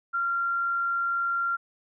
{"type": "tone", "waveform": "sine", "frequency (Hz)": 1381, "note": "F6", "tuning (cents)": -20, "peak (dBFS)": -24, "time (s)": [0.13, 1.57], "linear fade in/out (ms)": 20, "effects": []}